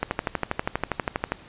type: click train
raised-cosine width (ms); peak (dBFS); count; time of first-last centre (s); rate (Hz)
0.5; -8; 17; 0.03-1.32; 12.4
effects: pink hiss -48 dBFS RMS until 1.48 s + resampled to 8000 Hz